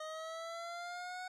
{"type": "linear sweep", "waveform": "25% pulse", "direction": "up", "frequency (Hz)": [620, 740], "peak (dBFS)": -38, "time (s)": [0, 1.28], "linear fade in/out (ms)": 5, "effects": ["low-pass 7000 Hz 12 dB/octave"]}